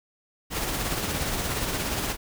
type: noise with tremolo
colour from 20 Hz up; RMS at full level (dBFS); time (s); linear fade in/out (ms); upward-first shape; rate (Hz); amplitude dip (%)
pink; -27; 0.5-2.17; 50; sine; 17; 35
effects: none